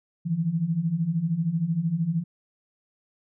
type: beating tone pair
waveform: sine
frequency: 156.7 / 169.7 Hz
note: D#3 / F3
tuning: +13 / -49 cents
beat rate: 13 Hz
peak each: -28 / -24 dBFS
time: 0.25-2.24 s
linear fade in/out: 20 ms
effects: none